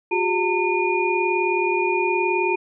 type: tone cluster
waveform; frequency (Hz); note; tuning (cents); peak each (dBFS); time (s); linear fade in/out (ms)
sine; 360.6 / 399.6 / 907 / 2440; F#4 / G4 / A#5 / D#7; -45 / +33 / -48 / -34; -22 / -26 / -24 / -24; 0.11-2.56; 10
effects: none